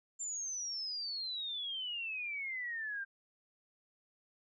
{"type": "exponential sweep", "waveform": "sine", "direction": "down", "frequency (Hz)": [7330, 1568], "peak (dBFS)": -37, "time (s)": [0.19, 3.05], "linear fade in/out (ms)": 20, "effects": []}